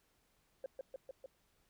sine tone with echo, 530 Hz, C5, 22 cents sharp, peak -37 dBFS, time 0.64-0.66 s, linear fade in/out 2 ms, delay 150 ms, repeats 4, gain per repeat -2 dB, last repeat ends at 1.26 s, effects tanh soft clip ceiling -36 dBFS + pink hiss -75 dBFS RMS until 1.69 s

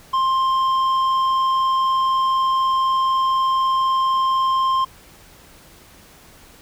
sine tone with tanh clipping, 1054 Hz, C6, 12 cents sharp, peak -17 dBFS, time 0.13-4.85 s, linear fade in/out 10 ms, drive 7 dB, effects pink hiss -47 dBFS RMS until 6.61 s

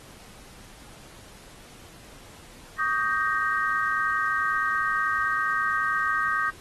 sine chord, Eb dominant seventh, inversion third, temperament equal with one note detuned, 1135.3 / 1244.5 / 1568 / 1864.7 Hz, Db6 / Eb6 / G6 / Bb6, +41 / 0 / 0 / 0 cents, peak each -31 / -27 / -27 / -29 dBFS, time 2.78-6.51 s, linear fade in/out 20 ms, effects pink hiss -49 dBFS RMS until 6.6 s + AAC 32 kbps

